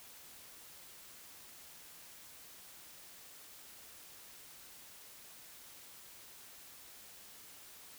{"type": "silence", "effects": ["white hiss -55 dBFS RMS until 7.98 s"]}